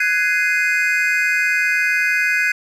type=chord; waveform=triangle; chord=Ab dominant seventh; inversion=third; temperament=just; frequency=1495.1 / 1661.2 / 2077 / 2492 Hz; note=Gb6 / Ab6 / C7 / Eb7; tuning=+18 / 0 / -13 / +2 cents; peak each=-19 dBFS; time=0-2.52 s; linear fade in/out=5 ms; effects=none